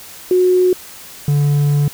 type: tone pair in turn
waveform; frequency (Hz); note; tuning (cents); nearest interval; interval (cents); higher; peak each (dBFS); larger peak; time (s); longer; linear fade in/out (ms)
sine / triangle; 365.2 / 144.93; F#4 / D3; -23 / -23; octave + major third; 1600; first; -9; neither; 0.31-0.73 / 1.28-1.88; second; 2
effects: white hiss -36 dBFS RMS until 1.93 s